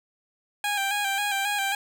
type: tone with vibrato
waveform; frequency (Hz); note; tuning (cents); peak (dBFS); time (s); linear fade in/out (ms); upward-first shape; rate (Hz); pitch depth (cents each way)
15% pulse; 804; G5; +44; -18; 0.64-1.75; 2; square; 3.7; 40
effects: none